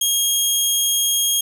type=tone; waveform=15% pulse; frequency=3258 Hz; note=G#7; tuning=34 cents flat; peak=-9 dBFS; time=0.01-1.41 s; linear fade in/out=5 ms; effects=none